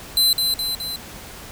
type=tone with echo; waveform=sawtooth; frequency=4050 Hz; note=B7; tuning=43 cents sharp; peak=-11 dBFS; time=0.17-0.33 s; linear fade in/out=2 ms; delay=210 ms; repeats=3; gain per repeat=-4 dB; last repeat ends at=0.96 s; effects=pink hiss -38 dBFS RMS until 1.51 s